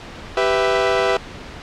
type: chord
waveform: sawtooth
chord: E minor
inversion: first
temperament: equal with one note detuned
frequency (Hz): 392 / 496.7 / 659.3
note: G4 / B4 / E5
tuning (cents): 0 / +10 / 0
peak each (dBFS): -16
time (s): 0.37-1.17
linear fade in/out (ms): 2
effects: pink hiss -35 dBFS RMS until 1.62 s + low-pass 4000 Hz 12 dB/octave